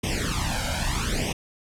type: noise with flanger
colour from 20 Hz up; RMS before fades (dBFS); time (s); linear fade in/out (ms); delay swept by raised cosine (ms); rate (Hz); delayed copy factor
pink; -26; 0.03-1.33; 10; 0.34 to 1.33; 0.78; +0.9
effects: low-pass 9000 Hz 12 dB/octave

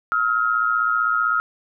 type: tone pair together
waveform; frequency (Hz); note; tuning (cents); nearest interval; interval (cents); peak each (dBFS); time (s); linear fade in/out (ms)
sine; 1286.3 / 1402; E6 / F6; -43 / +6; minor second; 149; -20; 0.12-1.4; 0
effects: none

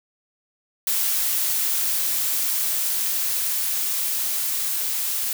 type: noise with level ramp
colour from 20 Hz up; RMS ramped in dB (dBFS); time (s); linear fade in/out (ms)
blue; -22 to -25; 0.87-5.33; 2
effects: none

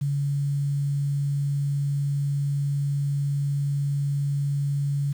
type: tone with quantisation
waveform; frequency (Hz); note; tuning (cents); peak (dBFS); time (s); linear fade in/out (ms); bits
sine; 141.7; C#3; +38; -22; 0.01-5.13; 10; 8
effects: none

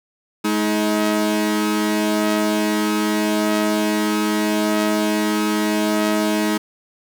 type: tone pair together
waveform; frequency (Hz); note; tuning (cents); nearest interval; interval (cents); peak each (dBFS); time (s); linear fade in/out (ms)
sawtooth; 212.2 / 317.9; G#3 / D#4; +38 / +37; perfect fifth; 699; -16; 0.44-6.58; 10
effects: 8-bit

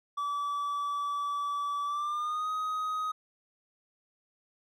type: tone with pitch glide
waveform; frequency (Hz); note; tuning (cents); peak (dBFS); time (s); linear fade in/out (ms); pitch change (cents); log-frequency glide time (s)
triangle; 1152 to 1256.3; D6 to D#6; -34 to +16; -28; 0.17-3.12; 10; +150; 1.85-2.5
effects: none

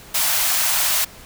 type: high-pass noise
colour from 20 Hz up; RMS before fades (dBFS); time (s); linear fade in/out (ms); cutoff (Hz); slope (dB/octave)
white; -19; 0.14-1.05; 10; 600; 96
effects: pink hiss -42 dBFS RMS until 1.25 s

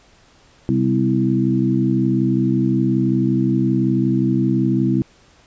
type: harmonic tone with a mistuned harmonic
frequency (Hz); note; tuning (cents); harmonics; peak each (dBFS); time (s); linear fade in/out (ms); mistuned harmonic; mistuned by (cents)
65.41; C2; 0; 2 / 3 / 4 / 5; -20 / -20 / -20 / -20; 0.69-5.02; 0; 4; -44
effects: pink hiss -52 dBFS RMS until 5.46 s + resampled to 16000 Hz

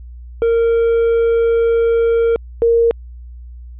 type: tone pair in turn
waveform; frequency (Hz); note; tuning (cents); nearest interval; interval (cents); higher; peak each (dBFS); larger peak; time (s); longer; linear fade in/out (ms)
triangle / sine; 461.9 / 464.4; A#4 / A#4; -16 / -7; unison; 9; second; -9 / -9; neither; 0.42-2.36 / 2.62-2.91; first; 0
effects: added 60 Hz sine -31 dBFS peak until 3.79 s + resampled to 8000 Hz

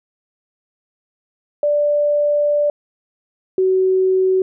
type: tone pair in turn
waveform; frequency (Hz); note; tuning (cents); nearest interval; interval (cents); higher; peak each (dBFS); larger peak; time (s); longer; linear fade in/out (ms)
sine; 587.3 / 375.7; D5 / F#4; 0 / +26; minor sixth; 774; first; -13 / -12; second; 1.63-2.7 / 3.58-4.42; first; 2
effects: none

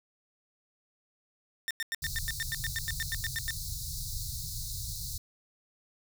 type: tone bursts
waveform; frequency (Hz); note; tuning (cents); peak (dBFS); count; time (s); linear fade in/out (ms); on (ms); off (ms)
sawtooth; 1815; A#6; -47; -27; 16; 1.68-3.507; 0; 27; 93
type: band-stop noise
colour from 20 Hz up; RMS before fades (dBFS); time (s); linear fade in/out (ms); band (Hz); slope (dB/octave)
pink; -37; 2.02-5.18; 5; 150 to 3900; 96
effects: none

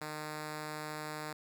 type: tone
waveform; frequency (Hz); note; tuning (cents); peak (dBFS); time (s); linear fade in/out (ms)
5% pulse; 152.8; D#3; -31; -28; 0.01-1.33; 5
effects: none

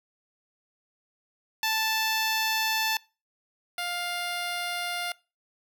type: tone pair in turn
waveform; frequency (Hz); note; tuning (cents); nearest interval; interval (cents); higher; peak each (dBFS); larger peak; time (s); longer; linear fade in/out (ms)
10% pulse; 880 / 702.9; A5 / F5; 0 / +11; major third; 389; first; -16 / -21; first; 1.63-2.97 / 3.78-5.12; neither; 2
effects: noise-tail reverb RT60 0.3 s tail -23 dB re dry

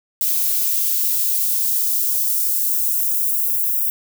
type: noise with high-pass filter sweep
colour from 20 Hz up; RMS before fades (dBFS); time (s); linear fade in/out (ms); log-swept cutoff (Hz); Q
violet; -19; 0.21-3.9; 0; 1800 to 11000; 0.73
effects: none

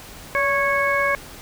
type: harmonic tone with a mistuned harmonic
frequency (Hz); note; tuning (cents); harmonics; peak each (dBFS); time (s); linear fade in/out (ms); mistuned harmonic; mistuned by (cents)
551; C#5; -11; 1 / 2 / 3 / 4; -23 / -23 / -23 / -23; 0.35-1.15; 0; 1; +51
effects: pink hiss -40 dBFS RMS until 1.41 s

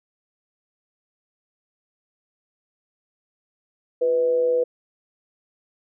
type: tone with amplitude modulation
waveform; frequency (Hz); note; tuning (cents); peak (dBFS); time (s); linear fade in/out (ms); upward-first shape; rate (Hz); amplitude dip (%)
sine; 494.8; B4; +3; -15; 4.01-4.64; 10; sine; 144; 45
effects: none

